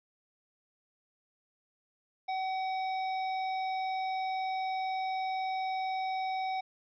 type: harmonic tone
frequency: 757 Hz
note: F#5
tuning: 39 cents sharp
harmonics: 1 / 3 / 5 / 7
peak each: -31 / -42 / -48 / -52 dBFS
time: 2.28-6.61 s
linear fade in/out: 10 ms
effects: none